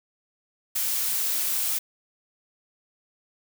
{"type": "noise", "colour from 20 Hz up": "blue", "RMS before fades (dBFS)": -26, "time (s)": [0.75, 1.79], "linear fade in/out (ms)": 10, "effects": []}